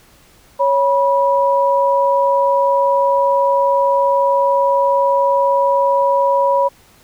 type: tone pair together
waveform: sine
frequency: 554.4 / 974.5 Hz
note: C#5 / B5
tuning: 0 / -23 cents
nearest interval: minor seventh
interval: 977 cents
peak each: -14 dBFS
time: 0.59-6.69 s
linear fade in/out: 20 ms
effects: pink hiss -49 dBFS RMS until 7.03 s